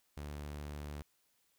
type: tone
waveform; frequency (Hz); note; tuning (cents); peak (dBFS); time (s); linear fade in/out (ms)
sawtooth; 73.42; D2; 0; -38; 0.17-1.02; 0
effects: white hiss -75 dBFS RMS until 1.58 s